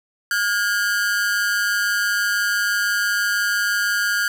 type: ring-modulated tone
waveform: 45% pulse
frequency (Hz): 1530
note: G6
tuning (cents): -42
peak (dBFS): -15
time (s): 0.31-4.28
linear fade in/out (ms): 2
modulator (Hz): 103
effects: 8-bit